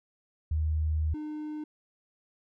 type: tone pair in turn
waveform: sine / triangle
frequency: 77.78 / 303.8 Hz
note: D#2 / D#4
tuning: 0 / -41 cents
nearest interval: 2 octaves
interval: 2359 cents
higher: second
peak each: -25 / -32 dBFS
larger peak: first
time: 0.51-1.14 / 1.14-1.64 s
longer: first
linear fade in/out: 5 ms
effects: none